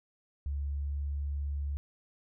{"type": "tone with pitch glide", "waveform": "sine", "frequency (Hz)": [70.9, 71.35], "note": ["C#2", "D2"], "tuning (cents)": [40, -49], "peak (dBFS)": -31, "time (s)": [0.46, 1.77], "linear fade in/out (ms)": 0, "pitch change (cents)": 11, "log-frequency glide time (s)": [0.67, 0.95], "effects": []}